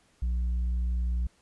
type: tone with tanh clipping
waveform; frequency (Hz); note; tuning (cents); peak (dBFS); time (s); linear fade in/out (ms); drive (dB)
sine; 60.2; B1; -44; -26; 0.22-1.27; 5; 3
effects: pink hiss -65 dBFS RMS until 1.41 s + resampled to 24000 Hz